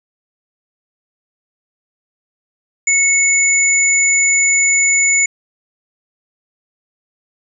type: tone pair together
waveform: sine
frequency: 2200 / 6985 Hz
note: C#7 / A8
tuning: -14 / -14 cents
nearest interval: octave + minor sixth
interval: 2000 cents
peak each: -13 dBFS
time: 2.87-5.26 s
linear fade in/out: 5 ms
effects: none